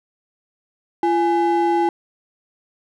triangle ring-modulated tone, 587.3 Hz, D5, in tune, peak -10 dBFS, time 1.03-1.89 s, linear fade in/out 2 ms, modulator 245 Hz, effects none

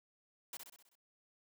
white noise with echo, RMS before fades -45 dBFS, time 0.53-0.57 s, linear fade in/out 2 ms, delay 64 ms, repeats 6, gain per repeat -5 dB, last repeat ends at 0.954 s, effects high-pass 200 Hz 12 dB/octave

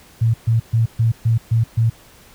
sine tone bursts, 114 Hz, A#2, 38 cents flat, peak -12 dBFS, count 7, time 0.21-1.9 s, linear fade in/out 10 ms, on 130 ms, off 130 ms, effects pink hiss -47 dBFS RMS until 2.34 s

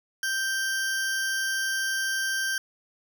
40% pulse tone pair together, 1568 / 5588 Hz, G6 / F8, 0 / 0 cents, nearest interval octave + minor seventh, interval 2200 cents, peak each -25 / -34 dBFS, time 0.23-2.58 s, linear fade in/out 2 ms, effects none

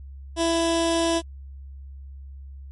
15% pulse tone with notch filter, 332.6 Hz, E4, 16 cents sharp, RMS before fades -22 dBFS, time 0.36-1.22 s, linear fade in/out 50 ms, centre 1300 Hz, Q 1.4, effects added 68 Hz sine -37 dBFS peak until 2.71 s + MP3 48 kbps

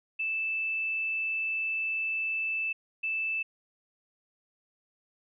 sine tone pair in turn, 2637 / 2637 Hz, E7 / E7, 0 / 0 cents, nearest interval unison, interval 0 cents, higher neither, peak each -28 dBFS, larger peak neither, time 0.19-2.73 / 3.03-3.43 s, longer first, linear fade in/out 10 ms, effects none

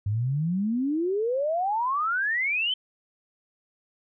sine exponential sweep, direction up, 98 to 3126 Hz, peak -23 dBFS, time 0.06-2.74 s, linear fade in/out 5 ms, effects none

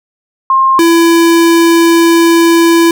sine / square tone pair in turn, 1063 / 334.8 Hz, C6 / E4, +27 / +27 cents, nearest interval octave + minor sixth, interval 2000 cents, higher first, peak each -5 / -5 dBFS, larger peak neither, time 0.5-0.79 / 0.79-2.91 s, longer second, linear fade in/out 2 ms, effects none

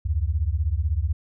sine beating tone pair, 70.5 / 86.5 Hz, C#2 / F2, +30 / -16 cents, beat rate 16 Hz, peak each -23 / -24 dBFS, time 0.05-1.13 s, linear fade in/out 10 ms, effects none

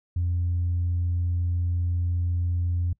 sine tone, 87.2 Hz, F2, 2 cents flat, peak -21 dBFS, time 0.16-2.93 s, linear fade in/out 5 ms, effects noise-tail reverb RT60 0.1 s tail -24 dB re dry + tanh soft clip ceiling -19 dBFS

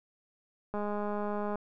click train, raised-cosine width 1 ms, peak -22 dBFS, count 170, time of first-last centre 0.74-1.556 s, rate 207 Hz, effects none

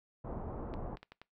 pink low-pass noise, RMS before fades -41 dBFS, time 0.24-0.96 s, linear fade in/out 10 ms, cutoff 980 Hz, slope 24 dB/octave
clicks, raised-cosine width 0.3 ms, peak -33 dBFS, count 5, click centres 0.739 / 0.971 / 1.03 / 1.12 / 1.216 s
effects noise-tail reverb RT60 0.2 s tail -23 dB re dry

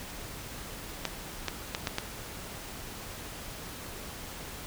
clicks, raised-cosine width 0.2 ms, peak -12 dBFS, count 5, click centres 1.053 / 1.483 / 1.749 / 1.872 / 1.984 s, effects pink hiss -42 dBFS RMS until 4.66 s

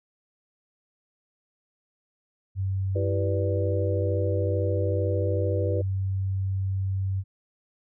sine tone, 96 Hz, G2, 36 cents flat, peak -24 dBFS, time 2.55-7.24 s, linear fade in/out 50 ms
sine chord, E minor seventh, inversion none, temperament equal, 329.6 / 392 / 493.9 / 587.3 Hz, E4 / G4 / B4 / D5, 0 / 0 / 0 / 0 cents, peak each -33 / -33 / -29 / -33 dBFS, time 2.95-5.82 s, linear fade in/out 10 ms
effects none

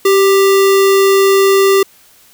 sine tone with sample-and-hold, 390 Hz, G4, 9 cents flat, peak -6 dBFS, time 0.05-1.83 s, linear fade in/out 5 ms, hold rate 1575 Hz, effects white hiss -46 dBFS RMS until 2.33 s

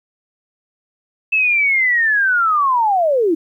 sine linear sweep, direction down, 2637 to 303.3 Hz, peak -12 dBFS, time 1.32-3.35 s, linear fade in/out 10 ms, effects 9-bit

